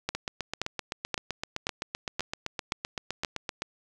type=two click trains; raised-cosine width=0.2 ms; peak=-11 / -14 dBFS; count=7 / 28; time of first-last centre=0.09-3.248 / 0.15-3.62 s; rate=1.9 / 7.78 Hz; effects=none